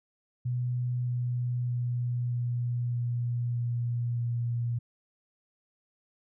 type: tone with pitch steps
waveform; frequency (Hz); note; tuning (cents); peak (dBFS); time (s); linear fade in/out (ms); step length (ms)
sine; 123.47 / 122.69 / 121.91 / 121.14 / 120.37 / 119.61 / 118.85; B2 / B2 / B2 / B2 / B2 / A#2 / A#2; 0 / -11 / -22 / -33 / -44 / +45 / +34; -27; 0.45-4.79; 10; 620
effects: none